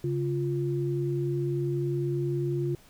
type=tone pair together; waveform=sine; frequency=138.59 / 349 Hz; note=C#3 / F4; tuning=0 / -1 cents; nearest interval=octave + major third; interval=1599 cents; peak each=-28 / -29 dBFS; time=0.04-2.75 s; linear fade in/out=2 ms; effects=pink hiss -57 dBFS RMS until 2.89 s